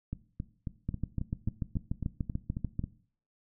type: two click trains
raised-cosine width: 5 ms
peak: -22 / -19 dBFS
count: 11 / 14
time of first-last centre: 0.13-2.84 / 0.89-2.793 s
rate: 3.69 / 6.83 Hz
effects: noise-tail reverb RT60 0.5 s tail -17 dB re dry